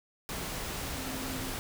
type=tone in noise; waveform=sine; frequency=261.6 Hz; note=C4; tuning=in tune; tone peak=-40 dBFS; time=0.94-1.54 s; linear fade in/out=0 ms; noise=pink; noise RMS=-37 dBFS; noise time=0.29-1.59 s; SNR=-6 dB; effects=none